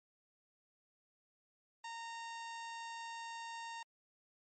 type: tone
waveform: sawtooth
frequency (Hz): 922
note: A#5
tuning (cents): -19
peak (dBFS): -40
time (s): 1.84-3.83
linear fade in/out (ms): 5
effects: MP3 32 kbps